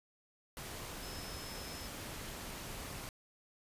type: tone in noise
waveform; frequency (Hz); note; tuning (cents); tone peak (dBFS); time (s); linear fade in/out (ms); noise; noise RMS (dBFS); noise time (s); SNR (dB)
sine; 5200; E8; -24; -51; 1.03-1.87; 0; pink; -45; 0.57-3.09; -9
effects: resampled to 32000 Hz